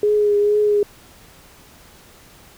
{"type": "tone with vibrato", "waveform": "sine", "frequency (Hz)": 415.3, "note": "G#4", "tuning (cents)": 0, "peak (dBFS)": -13, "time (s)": [0.03, 0.83], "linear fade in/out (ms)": 2, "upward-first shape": "triangle", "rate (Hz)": 2.2, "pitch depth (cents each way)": 27, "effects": ["pink hiss -47 dBFS RMS until 2.57 s"]}